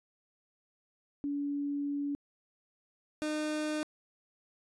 sine / 30% pulse tone pair in turn, 285.7 / 305.1 Hz, D4 / D#4, -48 / -34 cents, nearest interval minor second, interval 114 cents, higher second, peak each -31 / -29 dBFS, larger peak second, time 1.24-2.15 / 3.22-3.83 s, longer first, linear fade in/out 0 ms, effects resampled to 24000 Hz

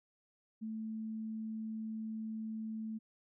sine tone, 220 Hz, A3, in tune, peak -38 dBFS, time 0.61-2.99 s, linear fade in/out 20 ms, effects none

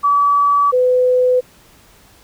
sine tone pair in turn, 1146 / 502.9 Hz, D6 / B4, -43 / +31 cents, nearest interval octave + major second, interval 1426 cents, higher first, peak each -10 dBFS, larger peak neither, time 0.03-0.72 / 0.72-1.41 s, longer neither, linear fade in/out 20 ms, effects pink hiss -48 dBFS RMS until 2.23 s

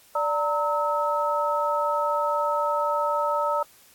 sine tone cluster, 586 / 918 / 1292 Hz, D5 / A#5 / E6, -4 / -27 / -35 cents, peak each -26 dBFS, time 0.15-3.63 s, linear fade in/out 5 ms, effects white hiss -55 dBFS RMS until 3.94 s + AAC 64 kbps

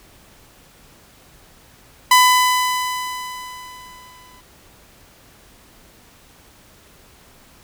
sawtooth tone with exponential decay, 1002 Hz, B5, 25 cents sharp, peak -4 dBFS, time 2.11-4.41 s, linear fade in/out 5 ms, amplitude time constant 500 ms, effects pink hiss -49 dBFS RMS until 7.63 s

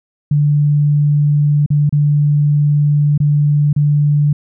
sine tone with dropouts, 146.83 Hz, D3, in tune, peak -9 dBFS, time 0.31-4.33 s, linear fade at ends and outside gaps 5 ms, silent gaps 1.662-1.703 / 1.894-1.925 / 3.178-3.201 / 3.73-3.762 s, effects none

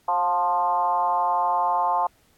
sine tone with frequency modulation, 880 Hz, A5, in tune, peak -19 dBFS, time 0.08-2.07 s, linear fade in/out 5 ms, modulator 172 Hz, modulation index 1.2, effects pink hiss -62 dBFS RMS until 2.37 s + AAC 64 kbps

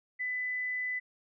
sine tone, 2000 Hz, B6, 21 cents sharp, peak -31 dBFS, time 0.19-1 s, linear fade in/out 20 ms, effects none

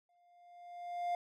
triangle tone with exponential growth, 702 Hz, F5, 9 cents sharp, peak -29 dBFS, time 0.09-1.15 s, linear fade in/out 2 ms, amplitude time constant 230 ms, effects none

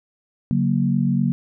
sine chord, F# major, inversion second, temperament equal with one note detuned, 141.1 / 185 / 233.1 Hz, C#3 / F#3 / A#3, +31 / 0 / 0 cents, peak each -21 dBFS, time 0.51-1.32 s, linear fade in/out 0 ms, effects none

